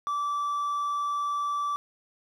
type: tone with hard clipping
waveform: triangle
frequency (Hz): 1161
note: D6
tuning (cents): -20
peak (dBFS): -27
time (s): 0.07-1.76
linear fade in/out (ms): 0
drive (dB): 5
effects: none